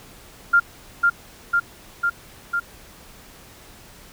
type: tone with echo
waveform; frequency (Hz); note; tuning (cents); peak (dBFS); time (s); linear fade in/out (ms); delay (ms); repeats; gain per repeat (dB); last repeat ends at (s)
sine; 1396.9; F6; 0; -11; 0.53-0.6; 10; 500; 4; -2; 2.6
effects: pink hiss -46 dBFS RMS until 4.12 s